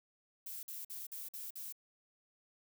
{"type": "noise bursts", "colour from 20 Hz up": "violet", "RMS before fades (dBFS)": -45, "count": 6, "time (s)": [0.46, 1.725], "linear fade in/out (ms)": 5, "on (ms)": 170, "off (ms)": 49, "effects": []}